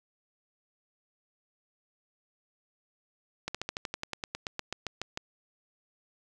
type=slowing click train; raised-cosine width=0.2 ms; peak=-16 dBFS; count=17; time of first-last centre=3.48-5.174 s; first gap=66 ms; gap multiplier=1.06; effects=none